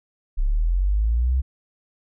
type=linear sweep; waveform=sine; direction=up; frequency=31.82 to 66.6 Hz; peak=-17 dBFS; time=0.37-1.42 s; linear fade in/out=20 ms; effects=none